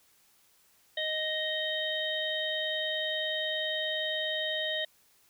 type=harmonic tone; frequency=622.3 Hz; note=D#5; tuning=in tune; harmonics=1 / 3 / 5 / 6; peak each=-35 / -35 / -35 / -35 dBFS; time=0.97-4.85 s; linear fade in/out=5 ms; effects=white hiss -65 dBFS RMS until 5.29 s